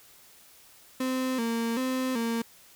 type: tone with vibrato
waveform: 35% pulse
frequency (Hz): 244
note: B3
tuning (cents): -21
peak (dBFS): -25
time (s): 1-2.42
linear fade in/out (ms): 5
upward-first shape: square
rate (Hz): 1.3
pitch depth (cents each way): 100
effects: white hiss -55 dBFS RMS until 2.75 s